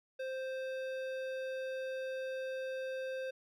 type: tone with hard clipping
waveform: triangle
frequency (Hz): 523.3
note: C5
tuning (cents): 0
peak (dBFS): -39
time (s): 0.19-3.31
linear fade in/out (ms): 10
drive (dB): 17
effects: none